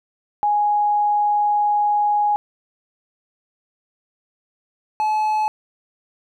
sine / triangle tone pair in turn, 830.6 / 858.4 Hz, G#5 / A5, 0 / -43 cents, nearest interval minor second, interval 57 cents, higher second, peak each -15 dBFS, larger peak neither, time 0.43-2.36 / 5-5.48 s, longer first, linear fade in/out 0 ms, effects none

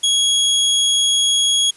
sawtooth tone, 3322 Hz, G#7, in tune, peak -10 dBFS, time 0.03-1.71 s, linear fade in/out 10 ms, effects white hiss -48 dBFS RMS until 1.76 s + resampled to 24000 Hz

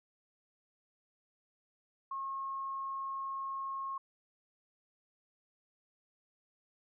sine tone, 1083 Hz, C#6, 41 cents flat, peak -36 dBFS, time 2.11-3.98 s, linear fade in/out 5 ms, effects none

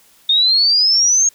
sine exponential sweep, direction up, 3645 to 6590 Hz, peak -10 dBFS, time 0.29-1.29 s, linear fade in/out 5 ms, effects white hiss -51 dBFS RMS until 1.34 s

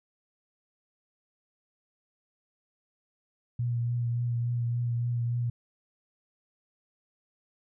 sine tone with vibrato, 119.5 Hz, A#2, 43 cents sharp, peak -26 dBFS, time 3.59-5.5 s, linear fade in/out 5 ms, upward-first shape triangle, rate 3.5 Hz, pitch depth 24 cents each way, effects none

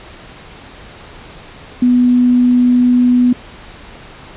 sine tone, 246.9 Hz, B3, in tune, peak -7 dBFS, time 1.82-3.33 s, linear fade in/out 5 ms, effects pink hiss -36 dBFS RMS until 4.36 s + resampled to 8000 Hz

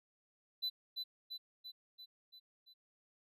triangle tone with echo, 4000 Hz, B7, 21 cents sharp, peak -33 dBFS, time 0.62-0.7 s, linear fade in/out 20 ms, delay 340 ms, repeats 6, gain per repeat -4 dB, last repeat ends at 2.74 s, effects resampled to 32000 Hz

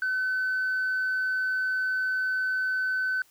sine tone, 1517 Hz, F#6, 43 cents sharp, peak -23 dBFS, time 0.02-3.22 s, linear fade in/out 2 ms, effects tanh soft clip ceiling -22 dBFS + white hiss -61 dBFS RMS until 3.3 s

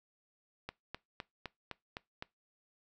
click train, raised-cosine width 0.3 ms, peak -24 dBFS, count 7, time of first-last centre 0.69-2.225 s, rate 3.91 Hz, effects noise-tail reverb RT60 0.2 s tail -22 dB re dry

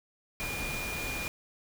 sine tone in noise, 2422 Hz, D#7, 47 cents flat, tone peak -36 dBFS, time 0.4-1.28 s, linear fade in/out 0 ms, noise pink, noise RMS -37 dBFS, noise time 0.4-1.28 s, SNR -2 dB, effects none

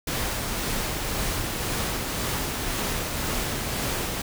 pink noise with tremolo, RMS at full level -27 dBFS, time 0.07-4.22 s, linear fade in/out 5 ms, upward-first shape sine, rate 1.9 Hz, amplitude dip 25%, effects none

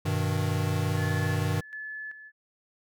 square chord, G augmented, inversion none, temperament equal, 98 / 123.47 / 155.56 Hz, G2 / B2 / D#3, 0 / 0 / 0 cents, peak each -29 / -33 / -30 dBFS, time 0.05-1.61 s, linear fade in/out 10 ms
sine tone with tremolo, 1726 Hz, A6, 34 cents flat, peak -35 dBFS, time 0.96-2.32 s, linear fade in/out 50 ms, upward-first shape square, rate 1.3 Hz, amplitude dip 65%
effects none

